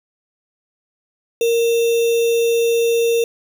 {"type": "tone with sample-and-hold", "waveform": "sine", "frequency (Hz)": 465, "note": "A#4", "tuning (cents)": -4, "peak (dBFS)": -13, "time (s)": [1.41, 3.24], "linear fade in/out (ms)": 2, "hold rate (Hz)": 3150, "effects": []}